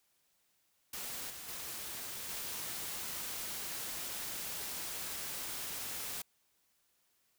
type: noise with level steps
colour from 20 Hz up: white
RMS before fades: -42 / -47 / -43 / -41 dBFS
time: 0.93-6.22 s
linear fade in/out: 5 ms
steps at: 1.3 / 1.48 / 2.29 s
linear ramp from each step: 2 ms
effects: white hiss -75 dBFS RMS until 7.38 s